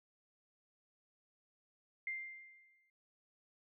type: tone with exponential decay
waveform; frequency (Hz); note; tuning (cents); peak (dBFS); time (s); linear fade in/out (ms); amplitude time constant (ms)
sine; 2098; C7; +4; -36; 2.07-2.9; 2; 180
effects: none